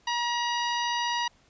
harmonic tone with a mistuned harmonic, 954 Hz, A#5, 40 cents sharp, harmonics 1 / 2 / 3 / 4 / 5 / 6, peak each -28 / -33 / -34 / -37 / -38 / -41 dBFS, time 0.07-1.28 s, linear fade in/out 5 ms, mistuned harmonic 6, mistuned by +38 cents, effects pink hiss -62 dBFS RMS until 1.49 s + resampled to 16000 Hz

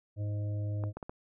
harmonic tone, 103.83 Hz, G#2, in tune, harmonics 1 / 3 / 5 / 6, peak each -31 / -46 / -50 / -49 dBFS, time 0.16-0.93 s, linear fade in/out 50 ms
clicks, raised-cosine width 1 ms, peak -26 dBFS, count 4, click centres 0.838 / 0.97 / 1.028 / 1.095 s
effects none

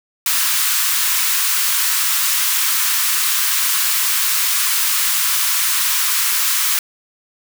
white high-pass noise, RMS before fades -17 dBFS, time 0.26-6.79 s, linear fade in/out 2 ms, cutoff 990 Hz, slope 48 dB/octave, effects none

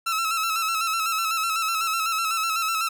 sawtooth tone with vibrato, 1318.5 Hz, E6, in tune, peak -19 dBFS, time 0.06-2.89 s, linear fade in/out 10 ms, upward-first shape square, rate 8 Hz, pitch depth 41 cents each way, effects none

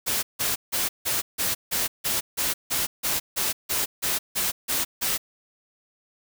white noise bursts, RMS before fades -25 dBFS, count 16, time 0.06-5.18 s, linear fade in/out 20 ms, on 170 ms, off 160 ms, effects none

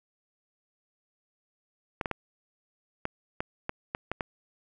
clicks, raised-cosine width 0.5 ms, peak -15 dBFS, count 9, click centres 2.012 / 2.058 / 2.113 / 3.054 / 3.405 / 3.694 / 3.949 / 4.116 / 4.208 s, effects none

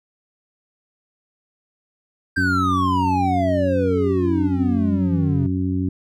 triangle exponential sweep, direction down, 1599 to 130.81 Hz, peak -17 dBFS, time 2.36-5.47 s, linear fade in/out 10 ms
harmonic tone, 92.5 Hz, F#2, in tune, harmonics 1 / 2 / 3 / 4, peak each -23 / -26 / -22 / -35 dBFS, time 2.37-5.89 s, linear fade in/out 5 ms
effects none

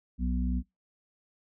harmonic tone, 61.8 Hz, B1, 2 cents sharp, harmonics 1 / 3 / 4, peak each -28 / -33 / -34 dBFS, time 0.18-0.63 s, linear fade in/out 50 ms, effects noise-tail reverb RT60 0.2 s tail -24 dB re dry

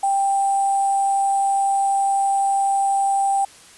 sine tone with sample-and-hold, 789 Hz, G5, 11 cents sharp, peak -16 dBFS, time 0.03-3.45 s, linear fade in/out 5 ms, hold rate 8820 Hz, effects white hiss -46 dBFS RMS until 3.77 s + resampled to 24000 Hz

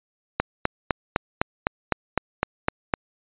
click train, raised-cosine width 0.5 ms, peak -4 dBFS, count 11, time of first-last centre 0.4-2.938 s, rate 3.94 Hz, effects resampled to 8000 Hz

